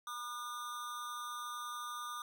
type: tone with amplitude modulation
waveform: square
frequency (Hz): 1211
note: D#6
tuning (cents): -47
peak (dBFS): -38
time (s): 0.07-2.22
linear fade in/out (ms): 2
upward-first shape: sine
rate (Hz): 251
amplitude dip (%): 75
effects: none